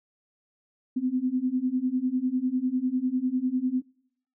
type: beating tone pair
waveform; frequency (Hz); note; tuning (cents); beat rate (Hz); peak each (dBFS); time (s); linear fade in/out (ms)
sine; 249.7 / 259.7; B3 / C4; +19 / -13; 10; -28 / -26; 0.96-3.82; 10
effects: noise-tail reverb RT60 0.7 s tail -24 dB re dry